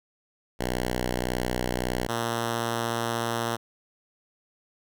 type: tone pair in turn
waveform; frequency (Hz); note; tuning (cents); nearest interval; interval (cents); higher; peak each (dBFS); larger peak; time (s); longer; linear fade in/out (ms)
5% pulse; 61.74 / 116.55; B1 / A#2; 0 / 0; major seventh; 1100; second; -15; neither; 0.59-2.08 / 2.08-3.57; neither; 20
effects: none